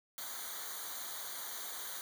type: noise with comb filter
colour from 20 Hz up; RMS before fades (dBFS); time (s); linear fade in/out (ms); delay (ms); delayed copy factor
white; -43; 0.18-2.01; 0; 0.38; -0.9
effects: none